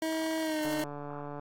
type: tone with pitch glide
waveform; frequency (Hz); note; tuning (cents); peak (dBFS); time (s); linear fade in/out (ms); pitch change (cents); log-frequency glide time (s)
25% pulse; 320 to 306.4; D#4 to D#4; +49 to -27; -26; 0.02-0.84; 2; -76; 0.41-0.61
type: noise bursts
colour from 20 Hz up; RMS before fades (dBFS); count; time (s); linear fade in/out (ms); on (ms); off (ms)
violet; -45; 3; 0.62-0.826; 5; 40; 43
type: click train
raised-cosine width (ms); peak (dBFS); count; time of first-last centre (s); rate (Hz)
1; -27; 109; 0.65-1.395; 145
effects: AAC 64 kbps